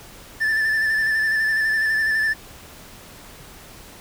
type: tone with vibrato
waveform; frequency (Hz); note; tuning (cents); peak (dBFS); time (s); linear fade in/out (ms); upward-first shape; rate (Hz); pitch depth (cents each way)
triangle; 1760; A6; 0; -16; 0.4-2.34; 20; square; 12; 24
effects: pink hiss -43 dBFS RMS until 4 s